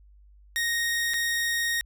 sawtooth tone with dropouts, 1864.7 Hz, A#6, in tune, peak -21 dBFS, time 0.56-1.81 s, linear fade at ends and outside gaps 0 ms, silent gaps 1.136-1.141 s, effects added 50 Hz sine -51 dBFS peak until 1.85 s

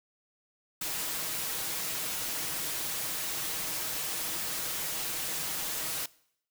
white noise with comb filter, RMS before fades -34 dBFS, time 0.81-6.06 s, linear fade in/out 5 ms, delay 6.3 ms, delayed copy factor +0.5, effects noise-tail reverb RT60 0.7 s tail -22 dB re dry

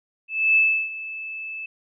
sine tone with ADSR envelope, 2622 Hz, E7, 10 cents flat, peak -13 dBFS, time 0.28-1.66 s, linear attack 280 ms, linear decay 330 ms, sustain -17 dB, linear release 5 ms, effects none

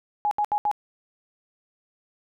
sine tone bursts, 834 Hz, G#5, 7 cents sharp, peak -20 dBFS, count 4, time 0.25-0.714 s, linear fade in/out 0 ms, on 62 ms, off 72 ms, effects none

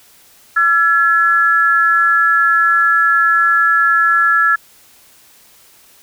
sine tone pair together, 1349.3 / 1700 Hz, E6 / G#6, +40 / +40 cents, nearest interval major third, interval 400 cents, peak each -12 dBFS, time 0.56-4.56 s, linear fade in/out 10 ms, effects white hiss -47 dBFS RMS until 6.02 s

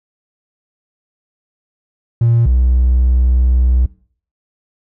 triangle tone pair in turn, 117 / 62.37 Hz, A#2 / B1, +7 / +18 cents, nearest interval major seventh, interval 1089 cents, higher first, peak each -6 dBFS, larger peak neither, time 2.21-2.46 / 2.46-3.86 s, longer second, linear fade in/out 5 ms, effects noise-tail reverb RT60 0.5 s tail -22 dB re dry + tanh soft clip ceiling -3 dBFS

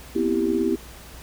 sine chord, C major seventh, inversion third, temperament equal with one note detuned, 244.4 / 261.6 / 329.6 / 392 Hz, B3 / C4 / E4 / G4, -18 / 0 / 0 / 0 cents, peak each -26 / -29 / -23 / -24 dBFS, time 0.15-0.76 s, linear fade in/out 10 ms, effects added 60 Hz sine -44 dBFS peak until 1.22 s + pink hiss -44 dBFS RMS until 1.22 s

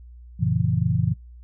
sine chord, F# dominant seventh, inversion none, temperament just, 92.5 / 115.62 / 138.75 / 166.5 Hz, F#2 / A#2 / C#3 / E3, 0 / -14 / +2 / +18 cents, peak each -26 / -23 / -25 / -24 dBFS, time 0.39-1.14 s, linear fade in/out 20 ms, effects noise-tail reverb RT60 0.2 s tail -26 dB re dry + added 60 Hz sine -41 dBFS peak until 1.43 s

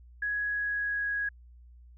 sine tone with pitch glide, 1670 to 1657.5 Hz, G#6 to G#6, +9 to -4 cents, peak -28 dBFS, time 0.22-1.29 s, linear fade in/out 5 ms, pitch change -13 cents, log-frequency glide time 0.46-1.1 s, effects added 60 Hz sine -50 dBFS peak until 1.97 s

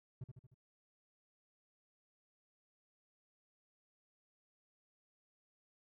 triangle tone with echo, 126.3 Hz, B2, 39 cents sharp, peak -40 dBFS, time 0.21-0.24 s, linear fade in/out 5 ms, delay 76 ms, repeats 4, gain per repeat -5 dB, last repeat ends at 0.544 s, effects none

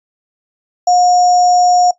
sine tone with sample-and-hold, 718 Hz, F5, 48 cents sharp, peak -7 dBFS, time 0.87-1.91 s, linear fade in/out 5 ms, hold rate 6300 Hz, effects noise-tail reverb RT60 0.1 s tail -18 dB re dry + resampled to 24000 Hz

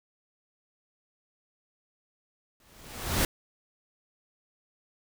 pink noise with exponential growth, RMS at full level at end -23 dBFS, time 2.6-3.25 s, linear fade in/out 2 ms, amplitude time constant 140 ms, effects none

